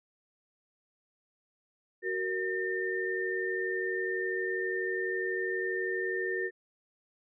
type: tone cluster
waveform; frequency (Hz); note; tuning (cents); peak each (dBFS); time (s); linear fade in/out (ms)
sine; 374.1 / 466.3 / 1809; F#4 / A#4 / A6; +19 / +1 / +48; -33 / -37 / -33; 2.02-6.51; 50
effects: none